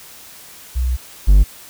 sine / triangle tone pair in turn, 62.7 / 49.22 Hz, B1 / G1, +27 / +8 cents, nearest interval major third, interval 419 cents, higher first, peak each -15 / -4 dBFS, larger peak second, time 0.75-0.97 / 1.27-1.44 s, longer first, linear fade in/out 20 ms, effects white hiss -40 dBFS RMS until 1.69 s

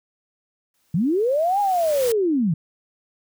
white noise with exponential growth, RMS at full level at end -29 dBFS, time 0.74-2.12 s, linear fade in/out 2 ms, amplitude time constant 300 ms
sine linear two-way sweep, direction up then down, 145.5 to 830.6 to 145.5 Hz, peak -17 dBFS, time 0.94-2.54 s, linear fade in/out 5 ms, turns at 1.6 s
effects none

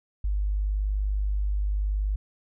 sine tone, 50.4 Hz, G1, 49 cents sharp, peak -23 dBFS, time 0.24-2.16 s, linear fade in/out 5 ms, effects none

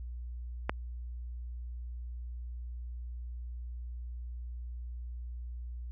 click, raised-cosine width 0.5 ms, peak -14 dBFS, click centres 0.695 s, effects added 60 Hz sine -38 dBFS peak until 5.91 s

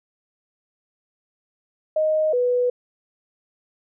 sine tone pair in turn, 622.3 / 493 Hz, D#5 / B4, 0 / -3 cents, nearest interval major third, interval 403 cents, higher first, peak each -17 dBFS, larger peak neither, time 1.96-2.33 / 2.33-2.7 s, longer neither, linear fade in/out 5 ms, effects none

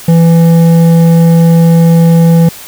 sine tone with hard clipping, 166.6 Hz, E3, 19 cents sharp, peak -4 dBFS, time 0.08-2.49 s, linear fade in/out 5 ms, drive 8 dB, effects white hiss -29 dBFS RMS until 2.67 s

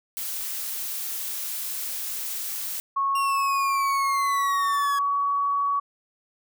blue noise, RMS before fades -31 dBFS, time 0.17-2.8 s, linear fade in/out 0 ms
sine tone with pitch glide, 1100 to 1128.3 Hz, C#6 to C#6, -14 to +30 cents, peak -21 dBFS, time 2.96-5.8 s, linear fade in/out 10 ms, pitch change +44 cents, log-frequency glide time 3.98-4.78 s
sawtooth exponential sweep, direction down, 2794 to 1661.2 Hz, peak -27 dBFS, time 3.15-4.99 s, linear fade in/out 5 ms
effects none

